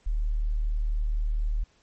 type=tone; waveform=sine; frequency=37.94 Hz; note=D#1; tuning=43 cents flat; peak=-23 dBFS; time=0.06-1.64 s; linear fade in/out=10 ms; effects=pink hiss -64 dBFS RMS until 1.82 s + MP3 32 kbps